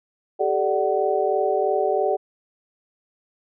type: tone cluster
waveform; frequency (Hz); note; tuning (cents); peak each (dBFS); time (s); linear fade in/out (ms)
sine; 388.4 / 431.4 / 590 / 750; G4 / A4 / D5 / F#5; -16 / -34 / +8 / +23; -24; 0.39-2.17; 20
effects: none